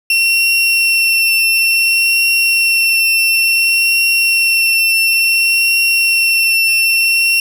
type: tone with vibrato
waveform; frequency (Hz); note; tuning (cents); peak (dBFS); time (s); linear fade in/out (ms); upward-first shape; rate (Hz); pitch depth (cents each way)
35% pulse; 2717; F7; -48; -8; 0.1-7.4; 2; triangle; 0.57; 13
effects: none